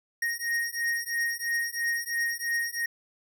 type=beating tone pair; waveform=square; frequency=1864.7 / 1867.7 Hz; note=A#6 / A#6; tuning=0 / +3 cents; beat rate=3 Hz; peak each=-31 dBFS; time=0.22-2.86 s; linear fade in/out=5 ms; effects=none